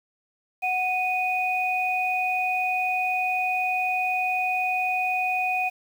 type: tone pair together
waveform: sine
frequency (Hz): 738 / 2482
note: F#5 / D#7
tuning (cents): -5 / -5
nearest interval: octave + major sixth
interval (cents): 2100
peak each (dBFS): -25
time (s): 0.62-5.7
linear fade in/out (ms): 20
effects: 8-bit